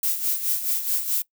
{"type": "noise with tremolo", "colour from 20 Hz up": "violet", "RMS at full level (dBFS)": -22, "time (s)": [0.03, 1.22], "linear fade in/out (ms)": 2, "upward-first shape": "sine", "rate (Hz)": 4.7, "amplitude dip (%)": 65, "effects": ["noise-tail reverb RT60 0.1 s tail -21 dB re dry"]}